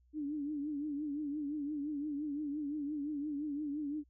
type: tone with vibrato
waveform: sine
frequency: 293.7 Hz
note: D4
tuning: in tune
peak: -35 dBFS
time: 0.13-4.04 s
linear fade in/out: 50 ms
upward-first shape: triangle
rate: 5.8 Hz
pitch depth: 100 cents each way
effects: added 61 Hz sine -65 dBFS peak until 4.09 s